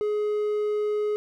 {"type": "tone", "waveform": "triangle", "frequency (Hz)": 420.2, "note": "G#4", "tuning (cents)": 20, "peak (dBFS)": -21, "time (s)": [0.01, 1.16], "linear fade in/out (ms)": 0, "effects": []}